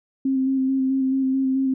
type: tone with vibrato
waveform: sine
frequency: 265.2 Hz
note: C4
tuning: 23 cents sharp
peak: -18 dBFS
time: 0.25-1.74 s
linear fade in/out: 5 ms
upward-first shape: square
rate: 4.6 Hz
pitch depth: 16 cents each way
effects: none